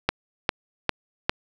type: click train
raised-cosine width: 0.3 ms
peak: -3 dBFS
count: 4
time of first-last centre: 0.09-1.295 s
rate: 2.49 Hz
effects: none